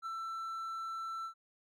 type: tone with ADSR envelope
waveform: triangle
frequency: 1335 Hz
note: E6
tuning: 22 cents sharp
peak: -34 dBFS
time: 0.02-1.34 s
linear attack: 44 ms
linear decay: 6 ms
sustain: -2 dB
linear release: 89 ms
effects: none

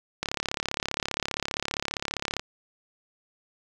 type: click train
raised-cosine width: 0.2 ms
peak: -10 dBFS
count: 77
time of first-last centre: 0.23-2.395 s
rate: 35.1 Hz
effects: none

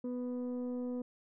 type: tone pair together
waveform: sine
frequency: 247.5 / 495.3 Hz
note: B3 / B4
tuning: +4 / +5 cents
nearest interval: octave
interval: 1201 cents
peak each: -34 / -39 dBFS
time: 0.04-1.02 s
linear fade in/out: 5 ms
effects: tanh soft clip ceiling -32 dBFS

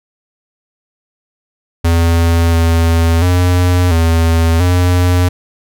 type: tone with pitch steps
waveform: square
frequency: 83.9 / 83 / 89.5 / 82.5 / 89.4 Hz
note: E2 / E2 / F2 / E2 / F2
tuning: +31 / +12 / +43 / +2 / +41 cents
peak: -9 dBFS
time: 1.84-5.29 s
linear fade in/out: 10 ms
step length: 690 ms
effects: none

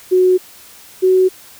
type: tone pair in turn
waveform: sine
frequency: 368 / 372.9 Hz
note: F#4 / F#4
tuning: -9 / +14 cents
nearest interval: unison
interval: 23 cents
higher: second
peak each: -8 dBFS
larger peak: neither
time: 0.11-0.38 / 1.02-1.29 s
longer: neither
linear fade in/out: 20 ms
effects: white hiss -41 dBFS RMS until 1.59 s

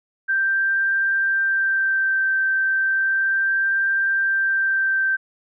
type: tone with vibrato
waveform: sine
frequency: 1568 Hz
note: G6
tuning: in tune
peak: -17 dBFS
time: 0.28-5.17 s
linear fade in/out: 20 ms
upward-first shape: sine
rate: 0.34 Hz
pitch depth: 12 cents each way
effects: none

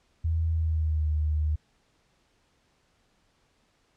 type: tone with pitch glide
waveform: sine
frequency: 81.4 to 76.39 Hz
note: E2 to D#2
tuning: -21 to -31 cents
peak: -23 dBFS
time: 0.24-1.56 s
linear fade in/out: 10 ms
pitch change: -110 cents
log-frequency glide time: 0.52-1.09 s
effects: pink hiss -68 dBFS RMS until 3.96 s + low-pass 7000 Hz 12 dB/octave

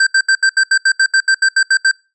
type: tone bursts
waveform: square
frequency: 1566 Hz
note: G6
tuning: 2 cents flat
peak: -9 dBFS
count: 14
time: 0-1.914 s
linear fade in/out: 5 ms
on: 68 ms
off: 74 ms
effects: noise-tail reverb RT60 0.3 s tail -25 dB re dry + resampled to 22050 Hz

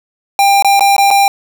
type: tone with dropouts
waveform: square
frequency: 796 Hz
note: G5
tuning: 26 cents sharp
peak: -7 dBFS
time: 0.39-1.28 s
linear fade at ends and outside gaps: 1 ms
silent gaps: 0.624-0.646 / 0.795-0.807 / 0.965-0.981 / 1.105-1.111 s
effects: none

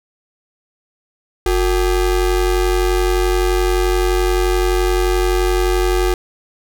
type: ring-modulated tone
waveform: square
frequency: 203.8 Hz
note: G#3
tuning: 32 cents flat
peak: -11 dBFS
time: 1.46-6.14 s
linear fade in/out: 2 ms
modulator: 158 Hz
effects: none

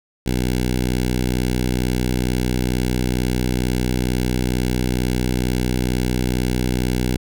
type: tone with notch filter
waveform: 10% pulse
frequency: 62.2 Hz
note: B1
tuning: 13 cents sharp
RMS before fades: -20 dBFS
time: 0.26-7.17 s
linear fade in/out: 5 ms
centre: 1100 Hz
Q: 0.88
effects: none

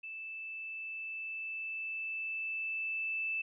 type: tone with level ramp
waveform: sine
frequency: 2637 Hz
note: E7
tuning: in tune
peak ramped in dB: -41 to -32 dBFS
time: 0.03-3.42 s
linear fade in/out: 10 ms
effects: none

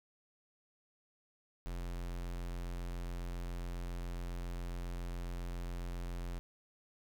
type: tone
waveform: square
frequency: 43.65 Hz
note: F1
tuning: in tune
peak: -39 dBFS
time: 1.66-6.39 s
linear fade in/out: 0 ms
effects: none

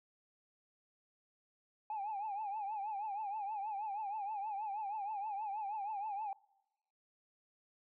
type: tone with vibrato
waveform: sine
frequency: 830 Hz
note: G#5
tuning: 1 cent flat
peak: -36 dBFS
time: 1.9-6.33 s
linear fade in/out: 2 ms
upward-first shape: triangle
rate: 6.3 Hz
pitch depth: 130 cents each way
effects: noise-tail reverb RT60 1.0 s tail -25 dB re dry + tanh soft clip ceiling -34 dBFS

